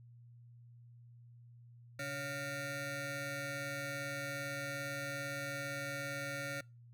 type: ring-modulated tone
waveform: 20% pulse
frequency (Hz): 422.7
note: G#4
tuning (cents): +31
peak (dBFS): -31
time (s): 1.99-6.61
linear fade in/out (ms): 5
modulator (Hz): 982
effects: noise-tail reverb RT60 0.3 s tail -26 dB re dry + added 119 Hz sine -55 dBFS peak until 6.93 s